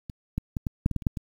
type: clicks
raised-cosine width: 5 ms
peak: -24 / -14 / -16 / -15 / -8 / -17 / -14 / -27 / -10 / -20 dBFS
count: 10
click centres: 0.098 / 0.38 / 0.568 / 0.668 / 0.861 / 0.913 / 0.963 / 1.022 / 1.068 / 1.172 s
effects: 8-bit